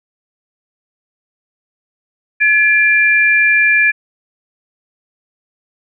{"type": "tone pair together", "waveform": "sine", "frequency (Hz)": [1707, 2376], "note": ["G#6", "D7"], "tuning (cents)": [47, 20], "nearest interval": "tritone", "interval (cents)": 573, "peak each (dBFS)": -11, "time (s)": [2.4, 3.92], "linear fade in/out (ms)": 20, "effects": []}